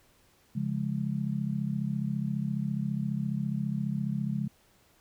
sine chord, Db major, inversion none, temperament just, 138.59 / 173.24 / 207.9 Hz, Db3 / F3 / Ab3, 0 / -14 / +2 cents, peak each -32 / -34 / -32 dBFS, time 0.55-4.48 s, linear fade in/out 10 ms, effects pink hiss -64 dBFS RMS until 5 s

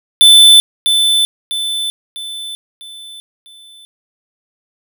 square tone with echo, 3520 Hz, A7, in tune, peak -3 dBFS, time 0.21-0.6 s, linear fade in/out 0 ms, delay 650 ms, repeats 5, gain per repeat -7 dB, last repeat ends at 3.85 s, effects none

